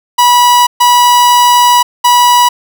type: tone bursts at uneven times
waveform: 45% pulse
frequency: 976 Hz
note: B5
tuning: 21 cents flat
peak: -4 dBFS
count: 3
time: 0.18-0.67 / 0.8-1.83 / 2.04-2.49 s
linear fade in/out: 10 ms
effects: none